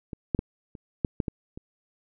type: clicks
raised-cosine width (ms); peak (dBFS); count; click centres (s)
3; -22 / -11 / -13 / -29 / -10 / -12 / -16 / -26; 8; 0.132 / 0.348 / 0.391 / 0.752 / 1.048 / 1.202 / 1.282 / 1.575
effects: none

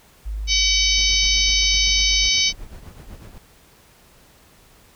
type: tone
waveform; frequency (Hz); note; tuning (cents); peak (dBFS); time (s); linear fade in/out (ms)
sine; 51.91; G#1; 0; -24; 0.25-2.3; 20
type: harmonic tone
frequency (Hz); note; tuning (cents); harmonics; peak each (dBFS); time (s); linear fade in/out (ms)
759; F#5; +44; 3 / 4 / 5 / 6 / 7 / 8; -23 / -23 / -23 / -23 / -23 / -23; 0.47-2.53; 50
type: noise with tremolo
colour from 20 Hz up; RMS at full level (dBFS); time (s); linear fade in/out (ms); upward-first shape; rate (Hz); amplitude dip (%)
brown; -35; 0.97-3.38; 2; triangle; 8; 80
effects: pink hiss -52 dBFS RMS until 4.95 s

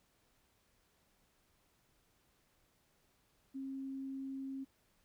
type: tone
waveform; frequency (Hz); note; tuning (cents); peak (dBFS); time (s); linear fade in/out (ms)
sine; 268.9; C4; +47; -40; 3.54-4.65; 20
effects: pink hiss -74 dBFS RMS until 5.04 s

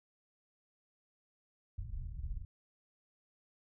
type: low-pass noise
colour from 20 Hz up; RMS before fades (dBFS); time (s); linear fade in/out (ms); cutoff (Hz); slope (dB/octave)
pink; -41; 1.78-2.45; 5; 100; 24
effects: none

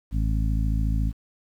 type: harmonic tone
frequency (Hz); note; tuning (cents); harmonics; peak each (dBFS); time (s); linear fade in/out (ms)
54; A1; -32; 1 / 2 / 3 / 4 / 5; -22 / -28 / -32 / -34 / -36; 0.11-1.13; 50
effects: 9-bit

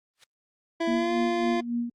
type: noise with exponential growth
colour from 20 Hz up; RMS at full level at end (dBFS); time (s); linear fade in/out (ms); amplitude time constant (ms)
blue; -33; 0.15-0.24; 5; 18
type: tone with pitch glide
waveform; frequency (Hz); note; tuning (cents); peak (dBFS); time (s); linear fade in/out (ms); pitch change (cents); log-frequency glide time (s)
25% pulse; 333.1 to 346.2; E4 to F4; +18 to -15; -21; 0.8-1.61; 10; +67; 0.92-1.12
type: tone with tremolo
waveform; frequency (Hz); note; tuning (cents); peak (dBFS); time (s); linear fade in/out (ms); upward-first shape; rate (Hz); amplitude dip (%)
sine; 237.6; A#3; +33; -24; 0.87-1.9; 10; sine; 3.6; 65
effects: low-pass 4000 Hz 12 dB/octave + Opus 32 kbps

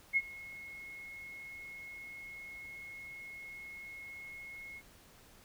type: tone with ADSR envelope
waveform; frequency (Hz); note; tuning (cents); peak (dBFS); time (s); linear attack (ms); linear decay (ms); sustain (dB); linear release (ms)
sine; 2168; C#7; -39; -24; 0.13-4.82; 36; 44; -21; 46
effects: pink hiss -60 dBFS RMS until 5.44 s

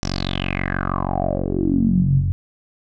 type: tone with low-pass filter sweep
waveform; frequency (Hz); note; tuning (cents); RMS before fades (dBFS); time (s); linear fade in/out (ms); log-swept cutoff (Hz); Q
10% pulse; 46.25; F#1; 0; -20; 0.03-2.32; 0; 5800 to 100; 7.4
effects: none

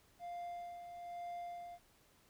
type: tone with tremolo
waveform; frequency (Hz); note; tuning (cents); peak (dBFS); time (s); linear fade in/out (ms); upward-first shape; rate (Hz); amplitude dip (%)
triangle; 698.5; F5; 0; -40; 0.19-1.79; 50; sine; 1.1; 50
effects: pink hiss -69 dBFS RMS until 2.29 s

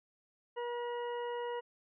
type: harmonic tone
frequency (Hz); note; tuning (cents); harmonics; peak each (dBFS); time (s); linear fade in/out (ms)
480; B4; -49; 1 / 2 / 3 / 4 / 6; -37 / -41 / -53 / -50 / -53; 0.56-1.61; 20
effects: none

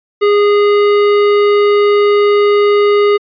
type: tone with tanh clipping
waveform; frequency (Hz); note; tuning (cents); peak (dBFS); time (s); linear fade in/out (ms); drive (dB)
sine; 411.3; G#4; -17; -9; 0.21-3.18; 20; 17
effects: resampled to 11025 Hz

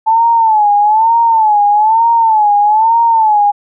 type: tone with vibrato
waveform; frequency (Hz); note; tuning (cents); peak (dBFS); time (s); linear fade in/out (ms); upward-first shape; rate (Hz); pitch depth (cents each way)
sine; 873; A5; -14; -6; 0.06-3.52; 20; sine; 1.1; 110
effects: none

